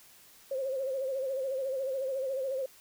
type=tone with vibrato; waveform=sine; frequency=532 Hz; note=C5; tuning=29 cents sharp; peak=-30 dBFS; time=0.51-2.66 s; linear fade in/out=5 ms; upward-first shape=sine; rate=14 Hz; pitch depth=65 cents each way; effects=white hiss -57 dBFS RMS until 2.8 s